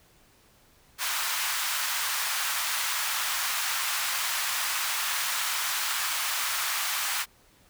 pink high-pass noise, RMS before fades -29 dBFS, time 0.98-7.26 s, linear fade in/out 50 ms, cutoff 1000 Hz, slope 24 dB/octave, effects pink hiss -60 dBFS RMS until 7.69 s

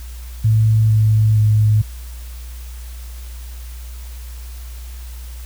sine tone with pitch steps, 110 / 108.55 / 107.12 Hz, A2 / A2 / A2, 0 / -23 / -46 cents, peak -10 dBFS, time 0.44-1.82 s, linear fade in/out 10 ms, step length 460 ms, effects added 60 Hz sine -29 dBFS peak until 5.45 s + white hiss -43 dBFS RMS until 5.45 s

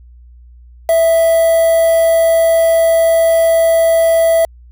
triangle tone with quantisation, 659.3 Hz, E5, in tune, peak -6 dBFS, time 0.89-4.45 s, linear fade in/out 2 ms, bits 4, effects added 60 Hz sine -37 dBFS peak until 4.71 s

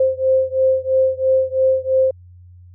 sine beating tone pair, 523.3 / 526.3 Hz, C5 / C5, 0 / +10 cents, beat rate 3 Hz, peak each -16 / -17 dBFS, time 0-2.11 s, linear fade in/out 5 ms, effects added 89 Hz sine -40 dBFS peak until 2.74 s

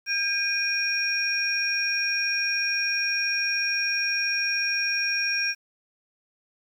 sine tone cluster, 1603 / 2447 / 5580 Hz, G6 / D#7 / F8, +38 / -29 / -2 cents, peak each -28 / -26 / -27 dBFS, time 0.06-5.55 s, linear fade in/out 50 ms, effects tanh soft clip ceiling -13 dBFS + 9-bit

